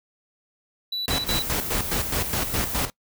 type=tone bursts; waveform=triangle; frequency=3951 Hz; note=B7; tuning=in tune; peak=-24 dBFS; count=3; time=0.92-1.424 s; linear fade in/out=5 ms; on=140 ms; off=42 ms
type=noise with tremolo; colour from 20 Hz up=pink; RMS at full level=-25 dBFS; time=1.08-2.9 s; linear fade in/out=0 ms; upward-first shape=square; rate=4.8 Hz; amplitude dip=70%
type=noise; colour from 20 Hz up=violet; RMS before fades=-31 dBFS; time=1.26-2.86 s; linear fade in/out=10 ms
effects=noise-tail reverb RT60 0.1 s tail -23 dB re dry

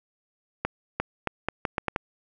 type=accelerating click train; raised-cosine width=0.5 ms; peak=-10 dBFS; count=8; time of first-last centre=0.65-1.961 s; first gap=350 ms; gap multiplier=0.78; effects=none

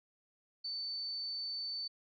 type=tone; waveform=sine; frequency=4527 Hz; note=C#8; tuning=36 cents sharp; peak=-37 dBFS; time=0.64-1.88 s; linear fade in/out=10 ms; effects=none

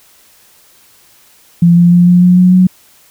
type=tone with pitch steps; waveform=sine; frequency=171.5 / 173.49 / 175.51 / 177.55 / 179.61 / 181.7 / 183.81 Hz; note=F3 / F3 / F3 / F3 / F3 / F#3 / F#3; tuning=-31 / -11 / +9 / +29 / +49 / -31 / -11 cents; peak=-3 dBFS; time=1.62-2.67 s; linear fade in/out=5 ms; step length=150 ms; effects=white hiss -46 dBFS RMS until 3.1 s

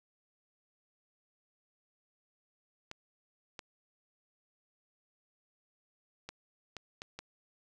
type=clicks; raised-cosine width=0.2 ms; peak=-25 dBFS; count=6; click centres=2.914 / 3.592 / 6.29 / 6.767 / 7.019 / 7.19 s; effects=none

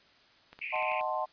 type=clicks; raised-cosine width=0.3 ms; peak=-32 dBFS; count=6; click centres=0.53 / 0.59 / 0.758 / 0.825 / 0.918 / 1.011 s
type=band-pass noise; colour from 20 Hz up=pink; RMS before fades=-37 dBFS; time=0.61-1.01 s; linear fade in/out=10 ms; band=2200 to 2600 Hz; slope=96 dB/octave
type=chord; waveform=sine; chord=D# diminished seventh; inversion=none; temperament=equal; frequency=622.3 / 740 / 880 / 1046.5 Hz; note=D#5 / F#5 / A5 / C6; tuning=0 / 0 / 0 / 0 cents; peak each=-35 dBFS; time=0.72-1.26 s; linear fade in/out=20 ms
effects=white hiss -61 dBFS RMS until 1.32 s + resampled to 11025 Hz

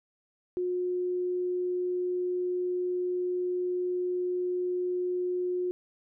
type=tone; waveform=sine; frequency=360.4 Hz; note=F#4; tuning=45 cents flat; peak=-27 dBFS; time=0.57-5.71 s; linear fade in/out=0 ms; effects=none

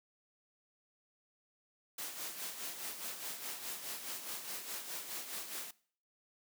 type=noise with tremolo; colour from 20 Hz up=white; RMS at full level=-41 dBFS; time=1.98-5.71 s; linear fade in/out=5 ms; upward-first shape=sine; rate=4.8 Hz; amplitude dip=55%; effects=noise-tail reverb RT60 0.5 s tail -21 dB re dry + high-pass 200 Hz 12 dB/octave

